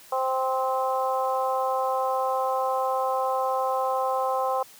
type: harmonic tone with a mistuned harmonic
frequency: 261.6 Hz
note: C4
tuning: in tune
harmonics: 2 / 3 / 4 / 5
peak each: -27 / -27 / -28 / -35 dBFS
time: 0.12-4.63 s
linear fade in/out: 5 ms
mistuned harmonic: 5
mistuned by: -16 cents
effects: white hiss -50 dBFS RMS until 4.79 s + high-pass 100 Hz 12 dB/octave